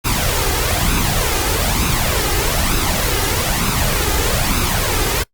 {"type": "noise with flanger", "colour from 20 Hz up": "pink", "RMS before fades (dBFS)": -17, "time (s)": [0.04, 5.24], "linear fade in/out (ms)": 20, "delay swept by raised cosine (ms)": [0.78, 2.48], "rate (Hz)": 1.1, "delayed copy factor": 0.55, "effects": ["noise-tail reverb RT60 0.1 s tail -23 dB re dry", "Opus 48 kbps"]}